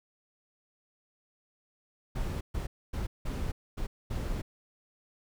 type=noise bursts at uneven times; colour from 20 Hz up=brown; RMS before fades=-33 dBFS; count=6; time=2.15-2.41 / 2.54-2.67 / 2.93-3.07 / 3.25-3.52 / 3.77-3.87 / 4.1-4.42 s; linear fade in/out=10 ms; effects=none